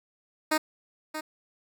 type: tone with echo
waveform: 10% pulse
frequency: 310 Hz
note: D#4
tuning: 6 cents flat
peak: -14 dBFS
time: 0.51-0.58 s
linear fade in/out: 10 ms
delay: 630 ms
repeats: 1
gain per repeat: -10 dB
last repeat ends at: 1.21 s
effects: none